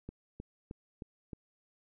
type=click train; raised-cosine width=3 ms; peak=-29 dBFS; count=5; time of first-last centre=0.09-1.332 s; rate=3.22 Hz; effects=none